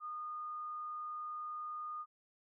sine tone, 1225 Hz, D#6, 27 cents flat, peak -40 dBFS, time 0-2.06 s, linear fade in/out 50 ms, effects none

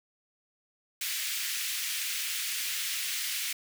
pink high-pass noise, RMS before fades -33 dBFS, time 1.01-3.53 s, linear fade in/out 5 ms, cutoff 2000 Hz, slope 24 dB/octave, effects none

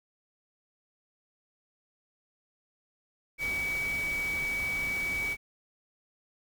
sine tone in noise, 2274 Hz, C#7, 44 cents sharp, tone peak -29 dBFS, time 3.38-5.37 s, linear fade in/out 50 ms, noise pink, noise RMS -41 dBFS, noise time 3.38-5.37 s, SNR +9 dB, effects none

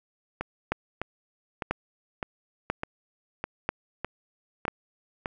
two click trains, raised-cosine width 0.5 ms, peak -15 / -10 dBFS, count 9 / 5, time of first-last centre 0.41-5.258 / 0.72-4.68 s, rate 1.65 / 1.01 Hz, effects none

